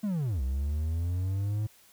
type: linear two-way sweep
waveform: triangle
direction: down then up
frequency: 219.5 to 63 to 108.7 Hz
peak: -25 dBFS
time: 0.03-1.67 s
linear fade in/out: 10 ms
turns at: 0.42 s
effects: white hiss -59 dBFS RMS until 1.92 s